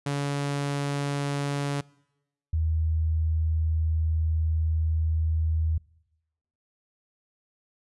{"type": "tone pair in turn", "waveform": ["sawtooth", "sine"], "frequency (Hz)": [142.2, 79.81], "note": ["C#3", "D#2"], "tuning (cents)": [45, 45], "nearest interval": "minor seventh", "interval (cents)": 1000, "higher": "first", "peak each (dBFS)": -22, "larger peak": "neither", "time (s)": [[0.06, 1.81], [2.53, 5.78]], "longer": "second", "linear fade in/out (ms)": 5, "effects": ["noise-tail reverb RT60 0.9 s tail -24 dB re dry", "resampled to 24000 Hz"]}